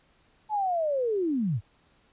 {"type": "linear sweep", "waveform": "sine", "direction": "down", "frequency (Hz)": [873, 88.8], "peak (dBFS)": -24, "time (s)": [0.49, 1.61], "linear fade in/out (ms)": 50, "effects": ["pink hiss -64 dBFS RMS until 2.12 s", "resampled to 8000 Hz"]}